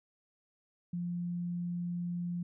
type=tone; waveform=sine; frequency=174.61 Hz; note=F3; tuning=in tune; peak=-33 dBFS; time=0.93-2.43 s; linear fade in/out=5 ms; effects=none